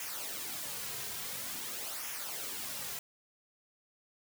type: noise with flanger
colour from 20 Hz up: white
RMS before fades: -40 dBFS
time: 0-2.99 s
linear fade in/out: 2 ms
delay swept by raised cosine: 0.23 to 3.53 ms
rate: 0.48 Hz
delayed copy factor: -0.6
effects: none